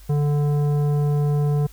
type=tone with tanh clipping; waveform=sine; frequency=146.3 Hz; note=D3; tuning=6 cents flat; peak=-19 dBFS; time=0.09-1.67 s; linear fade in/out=10 ms; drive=12 dB; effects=added 50 Hz sine -42 dBFS peak until 1.72 s + white hiss -52 dBFS RMS until 1.72 s